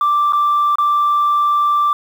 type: tone with dropouts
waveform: sine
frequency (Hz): 1174.7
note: D6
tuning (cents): 0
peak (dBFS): -10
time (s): 0.01-1.93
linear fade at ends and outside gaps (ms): 2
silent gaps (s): 0.324-0.332 / 0.756-0.784
effects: tanh soft clip ceiling -9 dBFS + 7-bit